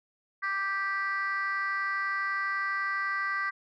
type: chord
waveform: sine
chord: G major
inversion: second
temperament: just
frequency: 1176 / 1568 / 1960 Hz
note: D6 / G6 / B6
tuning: +2 / 0 / -14 cents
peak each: -31 dBFS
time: 0.42-3.51 s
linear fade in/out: 20 ms
effects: tanh soft clip ceiling -22 dBFS